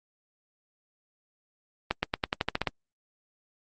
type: accelerating click train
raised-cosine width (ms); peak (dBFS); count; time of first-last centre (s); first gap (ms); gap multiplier
0.3; -9; 10; 1.91-2.673; 120; 0.91
effects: Opus 32 kbps